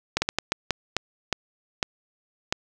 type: slowing click train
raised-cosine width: 0.2 ms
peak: -5 dBFS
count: 10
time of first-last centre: 0.17-2.525 s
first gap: 50 ms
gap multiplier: 1.39
effects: none